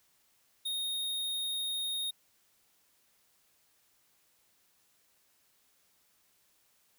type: tone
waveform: square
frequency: 3714 Hz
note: A#7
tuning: 7 cents flat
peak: -33 dBFS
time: 0.65-2.11 s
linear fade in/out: 10 ms
effects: white hiss -70 dBFS RMS until 6.98 s